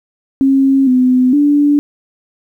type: tone with pitch steps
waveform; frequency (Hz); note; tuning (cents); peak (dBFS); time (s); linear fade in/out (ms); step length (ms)
sine; 270.4 / 253.6 / 290.4; C#4 / B3 / D4; -43 / +46 / -19; -7; 0.41-1.79; 0; 460
effects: 8-bit